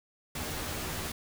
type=noise with comb filter; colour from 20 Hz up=pink; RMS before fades=-36 dBFS; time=0.35-1.12 s; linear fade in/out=5 ms; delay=13 ms; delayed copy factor=+0.65; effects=none